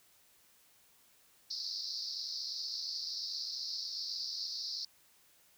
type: band-pass noise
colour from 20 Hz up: pink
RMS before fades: -40 dBFS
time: 1.5-4.85 s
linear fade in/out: 5 ms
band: 4200 to 5400 Hz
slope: 96 dB/octave
effects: white hiss -66 dBFS RMS until 5.57 s